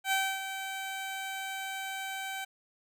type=tone with ADSR envelope; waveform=15% pulse; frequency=772 Hz; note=G5; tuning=27 cents flat; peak=-19 dBFS; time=0.04-2.45 s; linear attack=78 ms; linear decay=270 ms; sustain=-10 dB; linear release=11 ms; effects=none